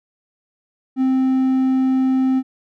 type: tone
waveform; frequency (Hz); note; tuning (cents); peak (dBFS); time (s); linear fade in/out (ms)
triangle; 261.6; C4; 0; -12; 0.96-2.43; 50
effects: none